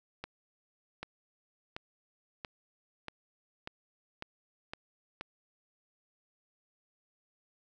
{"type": "accelerating click train", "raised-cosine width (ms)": 0.3, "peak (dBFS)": -23, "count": 9, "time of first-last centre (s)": [0.24, 5.21], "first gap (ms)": 790, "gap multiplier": 0.93, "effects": []}